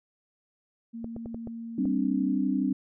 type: tone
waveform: sine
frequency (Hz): 230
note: A#3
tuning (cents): -23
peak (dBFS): -35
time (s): 0.93-2.37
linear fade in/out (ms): 20
type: clicks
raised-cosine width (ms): 2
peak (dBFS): -25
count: 6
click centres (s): 1.044 / 1.164 / 1.259 / 1.345 / 1.473 / 1.855
type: chord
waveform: sine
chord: G suspended fourth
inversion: none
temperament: equal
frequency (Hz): 196 / 261.6 / 293.7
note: G3 / C4 / D4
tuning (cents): 0 / 0 / 0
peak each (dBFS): -29 / -27 / -29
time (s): 1.78-2.73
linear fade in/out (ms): 5
effects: none